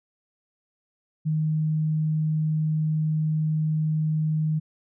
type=tone; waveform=sine; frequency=155.56 Hz; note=D#3; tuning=in tune; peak=-21 dBFS; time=1.25-4.6 s; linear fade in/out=20 ms; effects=none